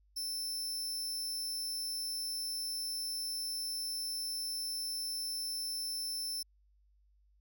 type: tone with amplitude modulation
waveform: sawtooth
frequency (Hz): 5320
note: E8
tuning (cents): +15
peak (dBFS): -32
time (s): 0.16-6.43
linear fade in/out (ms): 10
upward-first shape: sine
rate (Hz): 290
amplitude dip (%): 25
effects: added 50 Hz sine -65 dBFS peak until 7.4 s